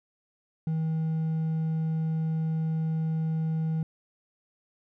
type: tone with hard clipping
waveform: triangle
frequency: 160 Hz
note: D#3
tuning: 49 cents sharp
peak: -26 dBFS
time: 0.67-3.83 s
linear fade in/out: 2 ms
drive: 5 dB
effects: none